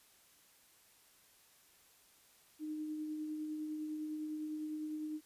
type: tone with tremolo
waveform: sine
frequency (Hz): 306.9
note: D#4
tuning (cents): -24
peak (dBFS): -37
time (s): 2.59-5.21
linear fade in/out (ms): 50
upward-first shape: triangle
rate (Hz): 9.9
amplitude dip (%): 30
effects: white hiss -66 dBFS RMS until 5.25 s + resampled to 32000 Hz